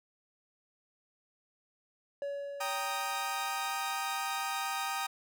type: tone with exponential decay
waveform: triangle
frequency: 565 Hz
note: C#5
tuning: 33 cents sharp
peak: -31 dBFS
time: 2.22-4.43 s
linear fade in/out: 1 ms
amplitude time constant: 480 ms
type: chord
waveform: sawtooth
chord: Eb major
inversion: first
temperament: equal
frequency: 784 / 932.3 / 1244.5 Hz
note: G5 / Bb5 / Eb6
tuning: 0 / 0 / 0 cents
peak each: -33 / -35 / -33 dBFS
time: 2.6-5.07 s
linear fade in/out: 10 ms
effects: none